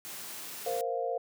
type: high-pass noise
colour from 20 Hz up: white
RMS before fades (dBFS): -42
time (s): 0.05-0.81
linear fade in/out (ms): 0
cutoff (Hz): 120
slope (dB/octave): 24
type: chord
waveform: sine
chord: Bb suspended second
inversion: none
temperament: equal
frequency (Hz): 466.2 / 523.3 / 698.5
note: Bb4 / C5 / F5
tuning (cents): 0 / 0 / 0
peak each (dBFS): -34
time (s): 0.66-1.18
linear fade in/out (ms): 5
effects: none